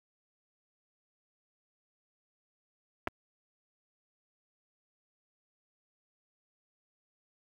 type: clicks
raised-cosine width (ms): 0.5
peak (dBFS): -17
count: 2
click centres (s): 3.073 / 3.076
effects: high-pass 60 Hz 12 dB/octave + 9-bit